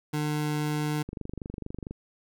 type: tone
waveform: 25% pulse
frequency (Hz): 150.3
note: D3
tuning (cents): +40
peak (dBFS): -23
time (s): 0.13-1.03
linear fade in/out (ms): 10
type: click train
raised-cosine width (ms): 3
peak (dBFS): -23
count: 21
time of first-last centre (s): 1.09-1.91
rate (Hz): 24.4
effects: none